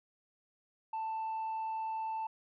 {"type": "tone", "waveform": "sine", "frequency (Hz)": 885, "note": "A5", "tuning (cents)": 10, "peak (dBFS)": -32, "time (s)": [0.93, 2.27], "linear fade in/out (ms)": 5, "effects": ["tanh soft clip ceiling -33 dBFS"]}